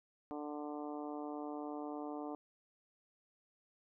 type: harmonic tone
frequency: 148.3 Hz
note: D3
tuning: 17 cents sharp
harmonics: 2 / 3 / 4 / 5 / 6 / 7 / 8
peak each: -43 / -48 / -50 / -48 / -53 / -54 / -57 dBFS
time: 0.31-2.35 s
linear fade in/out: 0 ms
effects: none